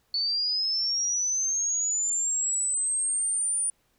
sine linear sweep, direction up, 4440 to 9420 Hz, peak -24 dBFS, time 0.14-3.7 s, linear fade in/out 2 ms, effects pink hiss -69 dBFS RMS until 3.98 s

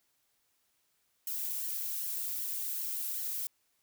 violet noise with flanger, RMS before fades -36 dBFS, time 1.27-3.47 s, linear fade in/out 2 ms, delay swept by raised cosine 0.81 to 2.41 ms, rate 2.6 Hz, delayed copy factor -0.55, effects white hiss -75 dBFS RMS until 3.82 s

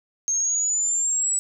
sine exponential sweep, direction up, 6390 to 7902 Hz, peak -20 dBFS, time 0.28-1.39 s, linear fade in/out 0 ms, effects none

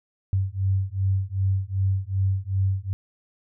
sine beating tone pair, 95 / 97.6 Hz, F#2 / G2, +46 / -7 cents, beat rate 2.6 Hz, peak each -24 dBFS, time 0.33-2.93 s, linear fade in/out 0 ms, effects none

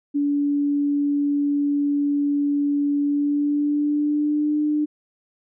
sine tone with pitch glide, 287.3 to 299.7 Hz, D4 to D4, -38 to +35 cents, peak -18 dBFS, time 0.14-4.86 s, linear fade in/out 20 ms, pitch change +73 cents, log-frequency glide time 3.01-4.58 s, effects none

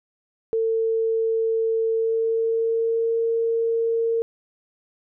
sine tone with pitch glide, 450 to 457.9 Hz, A4 to A#4, +39 to -31 cents, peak -19 dBFS, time 0.53-4.22 s, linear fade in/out 0 ms, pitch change +30 cents, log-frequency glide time 1.95-3.18 s, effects none

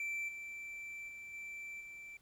triangle tone with level steps, 2337 Hz, D7, 9 cents flat, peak -35 / -42 / -45 / -42 / -46 dBFS, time 0-2.17 s, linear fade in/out 2 ms, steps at 0.28 / 1.08 / 1.33 / 1.8 s, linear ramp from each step 10 ms, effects pink hiss -70 dBFS RMS until 2.21 s

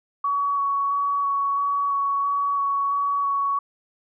sine tone with vibrato, 1124 Hz, C#6, 24 cents sharp, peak -20 dBFS, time 0.24-3.59 s, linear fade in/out 5 ms, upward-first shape square, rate 1.5 Hz, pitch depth 9 cents each way, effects none

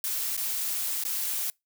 blue noise with dropouts, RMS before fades -30 dBFS, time 0.04-1.5 s, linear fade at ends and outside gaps 1 ms, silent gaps 0.367-0.376 / 1.037-1.051 s, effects noise-tail reverb RT60 0.2 s tail -26 dB re dry

